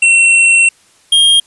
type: tone pair in turn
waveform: square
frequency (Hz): 2715 / 3229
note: F7 / G#7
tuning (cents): -50 / -49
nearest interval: minor third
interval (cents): 301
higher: second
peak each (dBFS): -6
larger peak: neither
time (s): 0.02-0.69 / 1.12-1.4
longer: first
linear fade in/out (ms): 5
effects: white hiss -49 dBFS RMS until 1.46 s + resampled to 24000 Hz